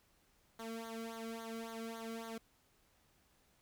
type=tone with flanger; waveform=sawtooth; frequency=226.8 Hz; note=A#3; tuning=47 cents flat; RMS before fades=-45 dBFS; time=0.59-2.38 s; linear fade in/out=5 ms; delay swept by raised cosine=0.38 to 1.16 ms; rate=3.6 Hz; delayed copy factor=-0.9; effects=pink hiss -72 dBFS RMS until 3.61 s